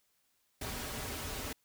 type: noise with comb filter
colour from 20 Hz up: pink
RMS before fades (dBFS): -40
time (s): 0.61-1.53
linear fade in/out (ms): 5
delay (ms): 5.8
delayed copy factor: -0.5
effects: white hiss -75 dBFS RMS until 1.64 s